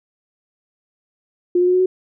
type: tone with pitch steps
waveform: sine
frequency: 354.4 / 358.5 / 362.7 / 366.9 / 371.2 Hz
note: F4 / F4 / F#4 / F#4 / F#4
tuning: +25 / +45 / -34 / -15 / +6 cents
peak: -12 dBFS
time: 1.55-1.86 s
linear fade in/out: 5 ms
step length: 62 ms
effects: none